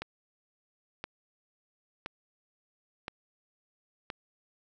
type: click train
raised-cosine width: 0.3 ms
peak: -20 dBFS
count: 5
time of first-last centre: 0.02-4.102 s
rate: 0.98 Hz
effects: none